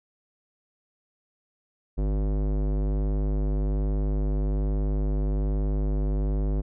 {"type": "tone with low-pass filter", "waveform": "square", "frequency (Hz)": 50.6, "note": "G#1", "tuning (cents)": -44, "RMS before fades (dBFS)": -25, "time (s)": [1.97, 6.62], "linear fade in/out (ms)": 20, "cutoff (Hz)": 470, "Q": 1, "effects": []}